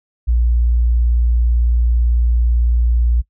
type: tone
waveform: sine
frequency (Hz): 59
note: A#1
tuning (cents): +22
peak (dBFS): -11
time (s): 0.27-3.22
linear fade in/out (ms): 20
effects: noise-tail reverb RT60 0.1 s tail -21 dB re dry